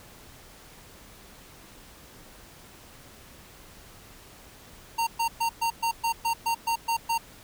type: tone bursts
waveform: square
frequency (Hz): 921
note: A#5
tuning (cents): -21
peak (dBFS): -24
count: 11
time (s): 4.98-7.181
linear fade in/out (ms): 10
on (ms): 91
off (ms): 120
effects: pink hiss -50 dBFS RMS until 7.43 s